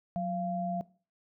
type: tone pair together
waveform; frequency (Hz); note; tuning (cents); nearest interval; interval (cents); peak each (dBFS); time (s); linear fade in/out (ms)
sine; 182.7 / 689.8; F#3 / F5; -22 / -22; octave + major seventh; 2300; -32 / -33; 0.16-0.81; 0
effects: noise-tail reverb RT60 0.4 s tail -20 dB re dry